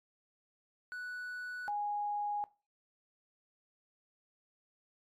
triangle / sine tone pair in turn, 1480 / 826.3 Hz, F#6 / G#5, 0 / -9 cents, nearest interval minor seventh, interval 1009 cents, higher first, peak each -38 / -33 dBFS, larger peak second, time 0.92-1.68 / 1.68-2.44 s, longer neither, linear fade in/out 0 ms, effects noise-tail reverb RT60 0.3 s tail -20 dB re dry + AAC 64 kbps

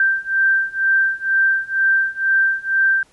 sine beating tone pair, 1568 / 1570.1 Hz, G6 / G6, 0 / +2 cents, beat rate 2.1 Hz, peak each -18 / -17 dBFS, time 0-3.03 s, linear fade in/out 2 ms, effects pink hiss -55 dBFS RMS until 3.12 s + resampled to 24000 Hz

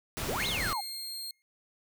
pink noise, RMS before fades -35 dBFS, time 0.17-0.73 s, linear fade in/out 0 ms
sine exponential two-way sweep, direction up then down, 342.6 to 4186 to 747 Hz, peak -31 dBFS, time 0.28-0.81 s, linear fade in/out 10 ms, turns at 0.47 s
sawtooth tone with exponential decay, 2142 Hz, C7, 40 cents sharp, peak -31 dBFS, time 0.4-1.42 s, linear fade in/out 0 ms, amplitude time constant 220 ms
sawtooth tone, 4219 Hz, C8, 14 cents sharp, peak -34 dBFS, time 0.6-1.31 s, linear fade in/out 2 ms
effects none

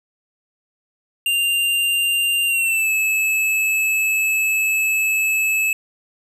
square tone with pitch glide, 2789 to 2602 Hz, F7 to E7, -3 to -23 cents, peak -17 dBFS, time 1.26-5.73 s, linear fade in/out 2 ms, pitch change -120 cents, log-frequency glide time 2.46-2.91 s, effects none

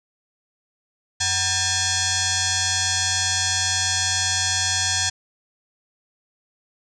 sine tone with frequency modulation, 755 Hz, F#5, 35 cents sharp, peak -19 dBFS, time 1.2-5.1 s, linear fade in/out 10 ms, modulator 847 Hz, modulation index 8, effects none

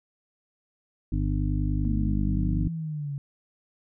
harmonic tone, 50.3 Hz, G1, 45 cents sharp, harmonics 1 / 2 / 3 / 5 / 6, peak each -26 / -29 / -31 / -33 / -34 dBFS, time 1.12-2.68 s, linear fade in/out 5 ms
sine exponential sweep, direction down, 230 to 138.59 Hz, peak -29 dBFS, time 1.85-3.18 s, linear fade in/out 0 ms
effects none

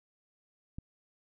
click, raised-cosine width 5 ms, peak -28 dBFS, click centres 0.785 s, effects none

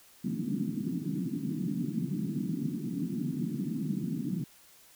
pink band-pass noise, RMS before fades -33 dBFS, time 0.24-4.44 s, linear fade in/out 5 ms, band 150 to 300 Hz, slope 48 dB/octave, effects white hiss -58 dBFS RMS until 4.95 s

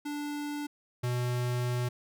square tone pair in turn, 292.8 / 123.11 Hz, D4 / B2, -5 / -5 cents, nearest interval octave + minor third, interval 1500 cents, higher first, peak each -34 / -29 dBFS, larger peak second, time 0.05-0.67 / 1.03-1.89 s, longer second, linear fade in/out 10 ms, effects none

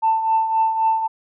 sine tone with tremolo, 890 Hz, A5, 20 cents sharp, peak -12 dBFS, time 0.02-1.08 s, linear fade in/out 20 ms, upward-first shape triangle, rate 3.8 Hz, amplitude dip 65%, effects tanh soft clip ceiling -9 dBFS

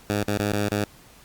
10% pulse tone with dropouts, 103.2 Hz, G#2, 10 cents flat, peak -14 dBFS, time 0.1-0.84 s, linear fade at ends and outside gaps 0 ms, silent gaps 0.234-0.281 / 0.373-0.393 / 0.518-0.533 / 0.686-0.715 s, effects pink hiss -51 dBFS RMS until 1.24 s + Opus 48 kbps

